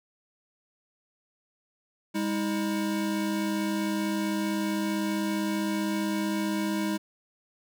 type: tone pair together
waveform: square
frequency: 203.3 / 318.8 Hz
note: G#3 / D#4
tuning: -37 / +42 cents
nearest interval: minor sixth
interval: 779 cents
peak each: -30 / -30 dBFS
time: 2.14-6.98 s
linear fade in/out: 20 ms
effects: none